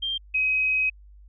sine tone pair in turn, 3178 / 2532 Hz, G7 / D#7, +23 / +30 cents, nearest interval major third, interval 393 cents, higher first, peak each -25 / -20 dBFS, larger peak second, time 0.02-0.18 / 0.34-0.9 s, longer second, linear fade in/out 10 ms, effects added 50 Hz sine -46 dBFS peak until 1.28 s

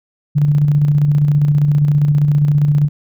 sine tone with tremolo, 146.6 Hz, D3, 3 cents flat, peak -8 dBFS, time 0.35-2.89 s, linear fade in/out 20 ms, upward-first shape square, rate 15 Hz, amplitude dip 35%, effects none

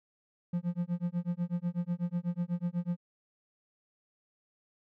triangle tone with tremolo, 174.61 Hz, F3, in tune, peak -25 dBFS, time 0.53-2.97 s, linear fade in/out 5 ms, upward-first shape sine, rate 8.1 Hz, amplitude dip 100%, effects none

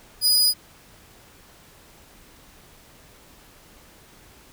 sawtooth tone, 4945 Hz, D#8, 12 cents flat, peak -13 dBFS, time 0.21-0.54 s, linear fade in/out 50 ms, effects pink hiss -51 dBFS RMS until 4.52 s

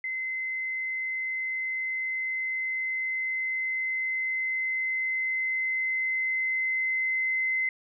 sine tone with level ramp, 2056 Hz, C7, 31 cents flat, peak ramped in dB -29 to -24 dBFS, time 0.04-7.69 s, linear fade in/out 2 ms, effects none

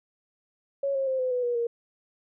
sine tone with pitch steps, 554.4 / 539.2 / 524.5 / 510.2 / 496.2 / 482.6 / 469.4 Hz, C#5 / C#5 / C5 / C5 / B4 / B4 / A#4, 0 / -48 / +4 / -44 / +8 / -40 / +12 cents, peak -24 dBFS, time 0.83-1.67 s, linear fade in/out 5 ms, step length 120 ms, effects none

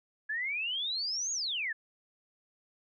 sine exponential two-way sweep, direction up then down, 1677 to 6780 to 1677 Hz, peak -31 dBFS, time 0.29-1.73 s, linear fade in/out 10 ms, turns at 1.32 s, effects none

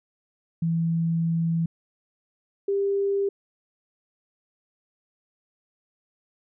sine tone pair in turn, 165.6 / 397.5 Hz, E3 / G4, +8 / +24 cents, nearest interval octave + minor third, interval 1516 cents, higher second, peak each -21 dBFS, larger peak neither, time 0.62-1.66 / 2.68-3.29 s, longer first, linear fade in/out 5 ms, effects none

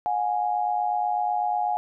sine tone pair together, 722.5 / 830.6 Hz, F#5 / G#5, -41 / 0 cents, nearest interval major second, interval 241 cents, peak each -25 dBFS, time 0.06-1.77 s, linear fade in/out 0 ms, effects none

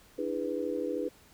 sine chord, E dominant seventh, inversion third, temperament just, 296.7 / 329.6 / 412 / 494.4 Hz, D4 / E4 / G#4 / B4, +18 / 0 / -14 / +2 cents, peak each -36 / -37 / -36 / -34 dBFS, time 0.18-1.09 s, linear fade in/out 10 ms, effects pink hiss -59 dBFS RMS until 1.33 s

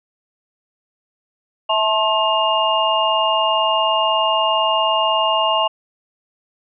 sine tone cluster, 652 / 876 / 1069 / 2825 Hz, E5 / A5 / C6 / F7, -19 / -8 / +37 / +19 cents, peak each -20 dBFS, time 1.69-5.68 s, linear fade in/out 10 ms, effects none

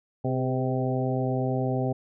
harmonic tone with a mistuned harmonic, 128.9 Hz, C3, 26 cents flat, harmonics 1 / 2 / 3 / 4 / 5 / 6, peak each -27 / -30 / -32 / -33 / -34 / -35 dBFS, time 0.24-1.93 s, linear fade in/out 10 ms, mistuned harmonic 3, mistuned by +43 cents, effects none

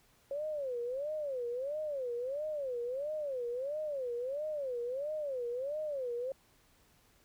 sine tone with vibrato, 542 Hz, C#5, 39 cents flat, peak -34 dBFS, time 0.31-6.32 s, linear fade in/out 2 ms, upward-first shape sine, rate 1.5 Hz, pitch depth 230 cents each way, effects pink hiss -67 dBFS RMS until 7.24 s

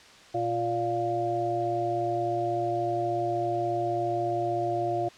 harmonic tone with a mistuned harmonic, 116.54 Hz, A#2, in tune, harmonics 1 / 3 / 5 / 6, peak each -36 / -30 / -34 / -28 dBFS, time 0.34-5.09 s, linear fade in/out 10 ms, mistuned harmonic 1, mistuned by +24 cents, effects white hiss -51 dBFS RMS until 5.17 s + low-pass 5000 Hz 12 dB/octave

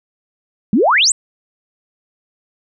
sine exponential sweep, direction up, 185 to 8600 Hz, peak -9 dBFS, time 0.73-1.12 s, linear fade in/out 2 ms, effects none

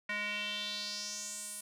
square tone with band-pass filter sweep, 207.7 Hz, G#3, in tune, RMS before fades -39 dBFS, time 0.09-1.61 s, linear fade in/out 5 ms, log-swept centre 2000 to 10000 Hz, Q 3.8, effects none

